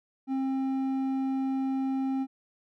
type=tone with hard clipping; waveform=sine; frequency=266.5 Hz; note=C4; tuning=32 cents sharp; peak=-28 dBFS; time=0.27-2.27 s; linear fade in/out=50 ms; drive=6 dB; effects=none